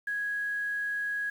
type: tone with quantisation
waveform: sine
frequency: 1661.2 Hz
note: G#6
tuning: in tune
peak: -29 dBFS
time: 0.07-1.3 s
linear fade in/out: 5 ms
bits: 9
effects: none